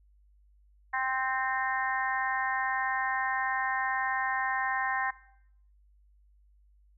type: harmonic tone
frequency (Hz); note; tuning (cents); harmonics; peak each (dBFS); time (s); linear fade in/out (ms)
261.6; C4; 0; 3 / 4 / 5 / 6 / 7 / 8; -33 / -33 / -44 / -36 / -32 / -42; 0.93-5.11; 10
effects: noise-tail reverb RT60 0.7 s tail -18 dB re dry + added 50 Hz sine -59 dBFS peak until 6.97 s